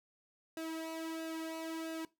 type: tone with flanger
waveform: sawtooth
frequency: 323.6 Hz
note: E4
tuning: 32 cents flat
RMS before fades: -41 dBFS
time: 0.57-2.05 s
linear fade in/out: 2 ms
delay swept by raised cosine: 0.91 to 2.51 ms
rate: 1.5 Hz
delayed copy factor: -0.7
effects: noise-tail reverb RT60 0.2 s tail -19 dB re dry